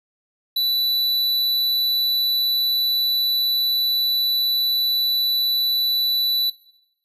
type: tone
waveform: square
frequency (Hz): 3967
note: B7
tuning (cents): +7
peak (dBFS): -19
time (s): 0.56-6.5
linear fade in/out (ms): 5
effects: noise-tail reverb RT60 0.9 s tail -18 dB re dry + resampled to 32000 Hz